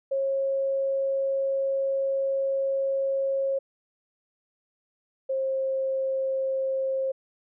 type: tone pair in turn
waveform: sine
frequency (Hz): 543 / 532.7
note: C#5 / C5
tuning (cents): -36 / +31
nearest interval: unison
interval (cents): 33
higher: first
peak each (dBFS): -23 / -24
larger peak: first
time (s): 0.11-3.59 / 5.29-7.12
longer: first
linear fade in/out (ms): 10
effects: none